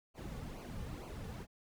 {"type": "noise with flanger", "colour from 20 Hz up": "brown", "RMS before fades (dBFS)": -45, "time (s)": [0.14, 1.47], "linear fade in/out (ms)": 50, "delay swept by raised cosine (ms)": [0.54, 3.14], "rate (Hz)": 2.2, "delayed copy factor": -0.7, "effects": []}